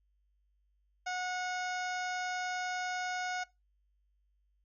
harmonic tone with a mistuned harmonic, 730 Hz, F#5, 24 cents flat, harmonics 1 / 2 / 3 / 4 / 5 / 6 / 7 / 8 / 9, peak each -36 / -39 / -44 / -50 / -51 / -56 / -48 / -56 / -49 dBFS, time 1.06-3.44 s, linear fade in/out 10 ms, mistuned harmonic 4, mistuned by -25 cents, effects noise-tail reverb RT60 0.2 s tail -19 dB re dry + added 50 Hz sine -70 dBFS peak until 4.64 s

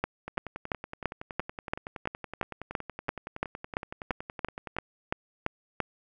two click trains, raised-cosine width 0.5 ms, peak -22 / -12 dBFS, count 49 / 18, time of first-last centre 0.28-4.766 / 0.04-5.803 s, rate 10.7 / 2.95 Hz, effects none

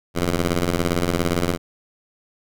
10% pulse ring-modulated tone, 87.31 Hz, F2, in tune, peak -8 dBFS, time 0.14-1.58 s, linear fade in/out 50 ms, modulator 78.6 Hz, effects none

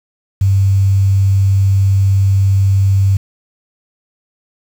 sine tone with quantisation, 97.6 Hz, G2, 7 cents flat, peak -8 dBFS, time 0.41-3.17 s, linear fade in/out 5 ms, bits 6, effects none

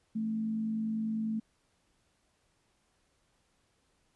sine tone with frequency modulation, 220 Hz, A3, in tune, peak -30 dBFS, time 0.15-1.4 s, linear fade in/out 10 ms, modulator 50 Hz, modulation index 0.26, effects pink hiss -73 dBFS RMS until 4.15 s + resampled to 24000 Hz

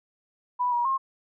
sine tone with pitch steps, 986 / 958 / 1070 Hz, B5 / A#5 / C6, -3 / +47 / +38 cents, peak -22 dBFS, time 0.59-0.98 s, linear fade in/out 20 ms, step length 130 ms, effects none

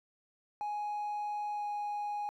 triangle tone with pitch glide, 833 to 828.2 Hz, G#5 to G#5, +5 to -5 cents, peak -31 dBFS, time 0.61-2.29 s, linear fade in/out 0 ms, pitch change -10 cents, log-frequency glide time 1.54-1.64 s, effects tanh soft clip ceiling -28 dBFS

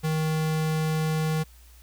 square tone, 157.2 Hz, D#3, 18 cents sharp, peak -24 dBFS, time 0.03-1.44 s, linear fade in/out 20 ms, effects added 60 Hz sine -49 dBFS peak until 1.82 s + white hiss -57 dBFS RMS until 1.82 s

